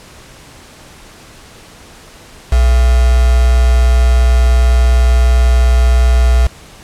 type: tone with quantisation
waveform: sine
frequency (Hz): 61.4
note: B1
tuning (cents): -9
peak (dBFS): -6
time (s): 2.52-6.47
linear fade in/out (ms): 5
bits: 3
effects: pink hiss -38 dBFS RMS until 6.83 s + low-pass 10000 Hz 12 dB/octave